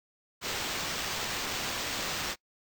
violet noise with sample-and-hold, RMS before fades -34 dBFS, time 0.41-2.36 s, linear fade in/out 50 ms, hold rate 11025 Hz, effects noise-tail reverb RT60 0.1 s tail -24 dB re dry

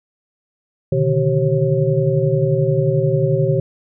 sine tone cluster, 124.5 / 144.3 / 155.5 / 383.8 / 541 Hz, B2 / D3 / D#3 / G4 / C#5, +14 / -30 / -1 / -37 / -42 cents, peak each -20 dBFS, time 0.92-3.6 s, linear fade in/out 5 ms, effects none

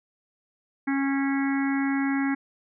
harmonic tone with a mistuned harmonic, 274.3 Hz, C#4, 18 cents flat, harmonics 1 / 3 / 4 / 5 / 6 / 7 / 8, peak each -23 / -35 / -40 / -39 / -35 / -36 / -38 dBFS, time 0.87-2.35 s, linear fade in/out 10 ms, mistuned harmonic 7, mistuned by +28 cents, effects none

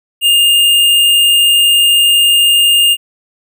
square tone, 2822 Hz, F7, 17 cents sharp, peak -7 dBFS, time 0.21-2.97 s, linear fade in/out 50 ms, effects none

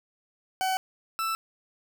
40% pulse tone pair in turn, 755 / 1323.7 Hz, F#5 / E6, +35 / +7 cents, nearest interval minor seventh, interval 972 cents, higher second, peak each -24 / -26 dBFS, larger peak first, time 0.61-0.77 / 1.19-1.35 s, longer neither, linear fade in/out 0 ms, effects none

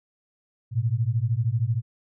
sine beating tone pair, 109 / 122 Hz, A2 / B2, -16 / -21 cents, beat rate 13 Hz, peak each -24 / -24 dBFS, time 0.71-1.82 s, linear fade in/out 50 ms, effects none

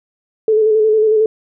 sine tone with vibrato, 433.4 Hz, A4, 26 cents flat, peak -9 dBFS, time 0.48-1.26 s, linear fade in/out 2 ms, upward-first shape square, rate 11 Hz, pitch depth 28 cents each way, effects none

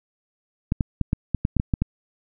clicks, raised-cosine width 5 ms, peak -8 dBFS, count 10, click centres 0.721 / 0.808 / 1.013 / 1.131 / 1.347 / 1.451 / 1.567 / 1.599 / 1.738 / 1.82 s, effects none

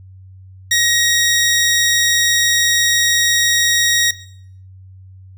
15% pulse tone, 1886 Hz, A#6, 20 cents sharp, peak -6 dBFS, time 0.71-4.11 s, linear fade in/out 5 ms, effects noise-tail reverb RT60 0.6 s tail -17 dB re dry + added 94 Hz sine -37 dBFS peak until 5.37 s

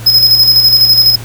square tone with tremolo, 5110 Hz, D#8, 45 cents sharp, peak -3 dBFS, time 0.06-1.16 s, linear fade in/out 10 ms, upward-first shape square, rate 12 Hz, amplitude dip 45%, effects added 113 Hz sine -24 dBFS peak until 1.24 s + pink hiss -31 dBFS RMS until 1.24 s

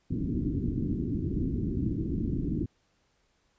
white low-pass noise, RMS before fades -30 dBFS, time 0.1-2.66 s, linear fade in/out 10 ms, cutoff 330 Hz, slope 48 dB/octave, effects pink hiss -71 dBFS RMS until 3.58 s + resampled to 16000 Hz

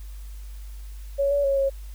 sine tone with pitch steps, 558 / 570 / 551 / 546 Hz, C#5 / C#5 / C#5 / C#5, +11 / +48 / -11 / -26 cents, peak -19 dBFS, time 1.18-1.7 s, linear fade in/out 20 ms, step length 130 ms, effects added 50 Hz sine -35 dBFS peak until 1.94 s + white hiss -54 dBFS RMS until 1.94 s

